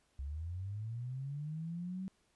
sine linear sweep, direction up, 65.7 to 192.4 Hz, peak -38 dBFS, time 0.19-2.08 s, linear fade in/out 0 ms, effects pink hiss -74 dBFS RMS until 2.35 s + resampled to 24000 Hz

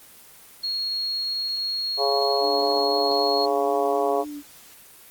sine tone, 4299 Hz, C8, 46 cents sharp, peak -24 dBFS, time 0.63-3.46 s, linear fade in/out 10 ms
harmonic tone, 139.3 Hz, C#3, 9 cents sharp, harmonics 3 / 4 / 5 / 6 / 7 / 8, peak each -24 / -27 / -24 / -32 / -33 / -32 dBFS, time 1.97-4.25 s, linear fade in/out 50 ms
sine tone with vibrato, 293.7 Hz, D4, in tune, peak -32 dBFS, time 2.4-4.43 s, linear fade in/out 50 ms, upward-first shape triangle, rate 3.9 Hz, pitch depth 28 cents each way
effects white hiss -48 dBFS RMS until 5.1 s + Opus 24 kbps

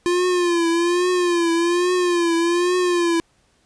square tone with vibrato, 348.1 Hz, F4, 6 cents flat, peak -17 dBFS, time 0.06-3.2 s, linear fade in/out 0 ms, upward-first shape triangle, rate 1.2 Hz, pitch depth 83 cents each way, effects pink hiss -61 dBFS RMS until 3.65 s + resampled to 22050 Hz

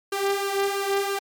sawtooth tone with flanger, 396.3 Hz, G4, 19 cents sharp, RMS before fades -25 dBFS, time 0.12-1.19 s, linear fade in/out 5 ms, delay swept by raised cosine 0.69 to 2.59 ms, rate 3 Hz, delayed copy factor +0.6, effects MP3 96 kbps

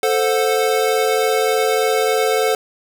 square chord, F# diminished, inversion first, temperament equal with one note detuned, 440 / 523.3 / 730.6 Hz, A4 / C5 / F#5, 0 / 0 / -22 cents, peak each -18 / -21 / -22 dBFS, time 0.03-2.55 s, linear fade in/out 2 ms, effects none

